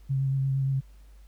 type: tone with vibrato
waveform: sine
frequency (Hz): 135.2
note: C#3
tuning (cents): -43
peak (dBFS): -23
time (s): 0.09-0.81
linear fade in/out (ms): 20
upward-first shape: sine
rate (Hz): 8.6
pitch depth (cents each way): 18
effects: added 50 Hz sine -48 dBFS peak until 1.27 s + pink hiss -65 dBFS RMS until 1.27 s